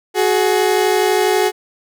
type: tone pair together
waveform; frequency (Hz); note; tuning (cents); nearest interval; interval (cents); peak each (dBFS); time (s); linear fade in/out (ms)
30% pulse; 370 / 422.2; F#4 / G#4; 0 / +29; major second; 229; -13; 0.14-1.52; 50
effects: none